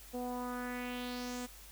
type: tone with low-pass filter sweep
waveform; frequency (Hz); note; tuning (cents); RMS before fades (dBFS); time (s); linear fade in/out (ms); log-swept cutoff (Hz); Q
sawtooth; 246.9; B3; 0; -40; 0.13-1.47; 20; 590 to 8600; 2.8
effects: added 50 Hz sine -55 dBFS peak until 1.71 s + white hiss -55 dBFS RMS until 1.71 s